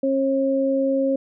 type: tone pair together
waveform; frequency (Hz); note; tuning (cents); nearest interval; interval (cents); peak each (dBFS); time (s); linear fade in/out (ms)
sine; 270.5 / 540.5; C#4 / C#5; -42 / -44; octave; 1198; -21 / -20; 0.03-1.16; 5
effects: none